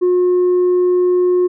sine tone with tanh clipping, 360 Hz, F#4, 47 cents flat, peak -11 dBFS, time 0.01-1.48 s, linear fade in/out 20 ms, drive 1 dB, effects none

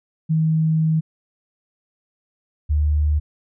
sine tone pair in turn, 158.8 / 74.94 Hz, D#3 / D2, +36 / +36 cents, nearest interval octave + minor second, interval 1300 cents, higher first, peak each -15 dBFS, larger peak neither, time 0.29-1.01 / 2.69-3.2 s, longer first, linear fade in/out 20 ms, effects none

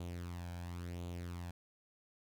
sawtooth tone with flanger, 87.31 Hz, F2, in tune, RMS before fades -44 dBFS, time 0-1.51 s, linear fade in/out 5 ms, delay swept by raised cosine 0.28 to 1.28 ms, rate 0.95 Hz, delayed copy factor +0.6, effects none

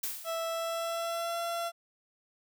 blue noise with exponential decay, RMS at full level -32 dBFS, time 0.03-0.59 s, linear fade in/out 5 ms, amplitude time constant 120 ms
30% pulse tone with pitch glide, 659.3 to 680.2 Hz, E5 to F5, 0 to -46 cents, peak -29 dBFS, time 0.24-1.72 s, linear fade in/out 50 ms, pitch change +54 cents, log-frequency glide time 0.48-1.4 s
effects none

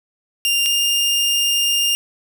sawtooth tone pair in turn, 2794 / 2809 Hz, F7 / F7, 0 / +9 cents, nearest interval unison, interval 9 cents, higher second, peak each -12 dBFS, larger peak neither, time 0.45-0.66 / 0.66-1.95 s, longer second, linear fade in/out 0 ms, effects none

